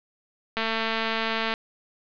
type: click train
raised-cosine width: 0.3 ms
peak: -11 dBFS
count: 218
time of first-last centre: 0.57-1.539 s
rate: 224 Hz
effects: resampled to 11025 Hz + 8-bit